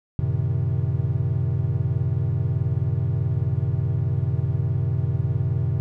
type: chord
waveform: triangle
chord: F# diminished seventh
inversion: none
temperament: equal with one note detuned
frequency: 92.5 / 112.25 / 130.81 / 155.56 Hz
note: F#2 / A2 / C3 / Eb3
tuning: 0 / +35 / 0 / 0 cents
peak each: -24 / -24 / -22 / -27 dBFS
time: 0.19-5.8 s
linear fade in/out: 0 ms
effects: none